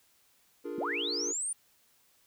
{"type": "chord", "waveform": "triangle", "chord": "Bb dominant seventh", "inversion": "first", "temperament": "equal", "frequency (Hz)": [293.7, 349.2, 415.3, 466.2], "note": ["D4", "F4", "Ab4", "Bb4"], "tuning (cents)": [0, 0, 0, 0], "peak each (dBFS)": -39, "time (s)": [0.64, 1.33], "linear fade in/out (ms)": 20}
{"type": "linear sweep", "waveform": "sine", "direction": "up", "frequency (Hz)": [169, 9397], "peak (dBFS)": -31, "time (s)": [0.78, 1.53], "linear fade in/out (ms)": 5}
{"effects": ["white hiss -67 dBFS RMS until 2.26 s"]}